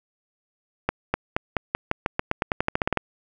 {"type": "accelerating click train", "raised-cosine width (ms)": 0.5, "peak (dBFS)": -6, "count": 18, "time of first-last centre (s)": [0.89, 2.973], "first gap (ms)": 250, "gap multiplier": 0.9, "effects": []}